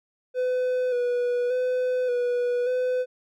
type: tone with vibrato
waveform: triangle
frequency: 496.2 Hz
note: B4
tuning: 8 cents sharp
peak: -20 dBFS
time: 0.34-3.06 s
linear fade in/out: 50 ms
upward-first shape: square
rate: 0.86 Hz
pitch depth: 28 cents each way
effects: none